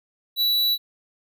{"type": "tone", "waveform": "square", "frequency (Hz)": 3937, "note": "B7", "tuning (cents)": -6, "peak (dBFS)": -19, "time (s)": [0.36, 0.78], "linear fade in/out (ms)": 50, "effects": []}